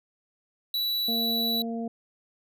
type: tone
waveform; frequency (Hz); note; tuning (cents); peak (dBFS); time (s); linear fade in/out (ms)
square; 3939; B7; -5; -26; 0.74-1.62; 2
type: harmonic tone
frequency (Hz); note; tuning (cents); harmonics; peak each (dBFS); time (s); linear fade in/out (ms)
230; A#3; -23; 1 / 2 / 3; -30 / -37 / -38; 1.08-1.88; 5
effects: none